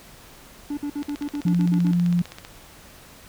triangle tone bursts, 290 Hz, D4, 22 cents flat, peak -23 dBFS, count 10, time 0.7-1.916 s, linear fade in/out 5 ms, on 73 ms, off 54 ms
click train, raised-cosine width 0.2 ms, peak -20 dBFS, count 23, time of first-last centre 1.03-2.449 s, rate 15.5 Hz
sine tone, 174.61 Hz, F3, in tune, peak -17 dBFS, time 1.45-2.22 s, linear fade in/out 5 ms
effects pink hiss -47 dBFS RMS until 3.28 s

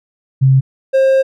sine / triangle tone pair in turn, 133.3 / 533.2 Hz, C3 / C5, +33 / +33 cents, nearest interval 2 octaves, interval 2400 cents, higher second, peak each -6 dBFS, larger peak neither, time 0.41-0.61 / 0.93-1.23 s, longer second, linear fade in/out 20 ms, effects none

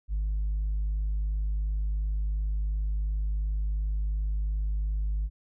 triangle tone with tanh clipping, 51.4 Hz, G#1, 17 cents flat, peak -26 dBFS, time 0.08-5.3 s, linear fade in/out 50 ms, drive 6 dB, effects none

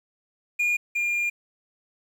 triangle tone pair in turn, 2428 / 2407 Hz, D#7 / D7, -43 / +42 cents, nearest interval unison, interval 15 cents, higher first, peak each -19 / -21 dBFS, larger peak first, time 0.59-0.77 / 0.95-1.3 s, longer second, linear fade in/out 10 ms, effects 9-bit

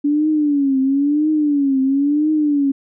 sine tone with vibrato, 286.3 Hz, D4, 44 cents flat, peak -13 dBFS, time 0.04-2.72 s, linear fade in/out 10 ms, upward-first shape triangle, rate 0.99 Hz, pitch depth 150 cents each way, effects none

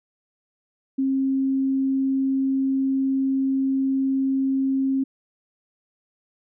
sine tone, 268.1 Hz, C4, 42 cents sharp, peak -19 dBFS, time 0.98-5.04 s, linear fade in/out 10 ms, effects none

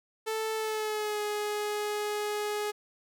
sawtooth tone with pitch glide, 440 to 418.2 Hz, A4 to G#4, 0 to +12 cents, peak -26 dBFS, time 0.26-2.72 s, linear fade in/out 20 ms, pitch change -88 cents, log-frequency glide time 0.55-1.21 s, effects none

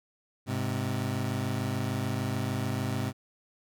25% pulse tone pair together, 103.45 / 130.2 Hz, G#2 / C3, -6 / -8 cents, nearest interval major third, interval 398 cents, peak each -28 dBFS, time 0.46-3.13 s, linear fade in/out 50 ms, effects none

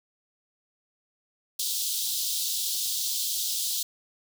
pink high-pass noise, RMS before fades -29 dBFS, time 1.59-3.83 s, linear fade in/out 5 ms, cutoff 3400 Hz, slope 48 dB/octave, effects none

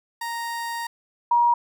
30% pulse / sine tone pair in turn, 932.3 / 951.9 Hz, A#5 / A#5, 0 / +36 cents, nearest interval unison, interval 36 cents, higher second, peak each -25 / -15 dBFS, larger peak second, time 0.21-0.87 / 1.31-1.54 s, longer first, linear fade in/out 5 ms, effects none

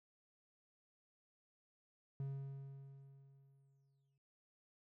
triangle tone with exponential decay, 137.2 Hz, C#3, 17 cents flat, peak -37 dBFS, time 2.2-4.18 s, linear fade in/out 2 ms, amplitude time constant 430 ms, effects noise-tail reverb RT60 0.7 s tail -25 dB re dry

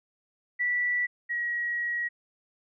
sine tone pair in turn, 1959 / 1906.5 Hz, B6 / A#6, -15 / +38 cents, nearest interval unison, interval 47 cents, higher first, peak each -24 / -27 dBFS, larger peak first, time 0.59-1.07 / 1.29-2.09 s, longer second, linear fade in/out 20 ms, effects none

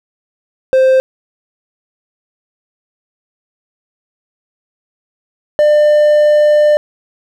triangle tone pair in turn, 523.3 / 597.9 Hz, C5 / D5, 0 / +31 cents, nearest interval major second, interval 231 cents, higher second, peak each -4 dBFS, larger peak neither, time 0.73-1 / 5.59-6.77 s, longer second, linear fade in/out 0 ms, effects none

